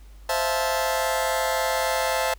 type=chord; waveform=sawtooth; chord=F major seventh; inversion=second; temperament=just; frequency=523.8 / 654.8 / 698.5 / 873.1 Hz; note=C5 / E5 / F5 / A5; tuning=+2 / -12 / 0 / -14 cents; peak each=-23 / -23 / -28 / -23 dBFS; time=0.29-2.34 s; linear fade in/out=5 ms; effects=added 50 Hz sine -43 dBFS peak until 2.38 s + pink hiss -58 dBFS RMS until 2.38 s